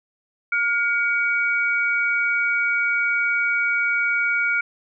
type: tone pair together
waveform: sine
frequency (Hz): 1421 / 2260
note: F6 / C#7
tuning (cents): +30 / +33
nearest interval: minor sixth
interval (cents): 803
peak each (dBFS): -21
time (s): 0.52-4.61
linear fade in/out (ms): 5
effects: none